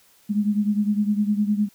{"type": "beating tone pair", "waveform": "sine", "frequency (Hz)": [205.7, 215.5], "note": ["G#3", "A3"], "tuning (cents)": [-16, -36], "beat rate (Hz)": 9.8, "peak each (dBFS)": [-20, -24], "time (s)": [0.29, 1.69], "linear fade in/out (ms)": 20, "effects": ["white hiss -57 dBFS RMS until 1.74 s"]}